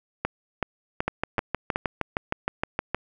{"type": "two click trains", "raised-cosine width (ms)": 0.5, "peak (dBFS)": [-9, -9], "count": [5, 13], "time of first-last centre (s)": [[0.25, 1.759], [1.08, 2.946]], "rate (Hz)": [2.65, 6.43], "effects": []}